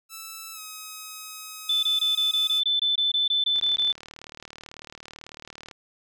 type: tone with pitch glide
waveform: 5% pulse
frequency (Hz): 1318.5 to 1268.4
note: E6 to D#6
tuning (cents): 0 to +33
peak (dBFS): -26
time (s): 0.09-2.62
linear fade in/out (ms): 50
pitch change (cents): -67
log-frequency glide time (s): 0.53-0.6
type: tone bursts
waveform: sine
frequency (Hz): 3520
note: A7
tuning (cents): 0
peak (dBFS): -20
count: 14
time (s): 1.69-3.923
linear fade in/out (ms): 5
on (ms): 140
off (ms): 21
type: click train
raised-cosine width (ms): 0.2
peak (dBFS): -23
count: 83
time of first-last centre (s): 3.56-5.712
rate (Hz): 38.1
effects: none